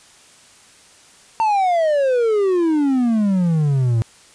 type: exponential sweep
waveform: triangle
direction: down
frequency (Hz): 911 to 110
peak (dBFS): -12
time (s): 1.4-4.02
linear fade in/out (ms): 0
effects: white hiss -48 dBFS RMS until 4.34 s + resampled to 22050 Hz